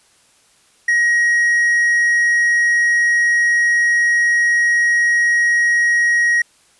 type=tone; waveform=triangle; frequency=1892 Hz; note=A#6; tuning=25 cents sharp; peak=-10 dBFS; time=0.88-6.42 s; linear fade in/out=5 ms; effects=white hiss -54 dBFS RMS until 6.79 s + resampled to 24000 Hz